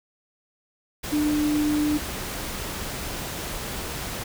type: tone in noise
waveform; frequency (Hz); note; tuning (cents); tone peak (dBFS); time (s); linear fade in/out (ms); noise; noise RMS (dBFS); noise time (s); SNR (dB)
sine; 298.9; D4; +31; -20; 1.12-1.98; 10; pink; -32; 1.03-4.24; +9
effects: none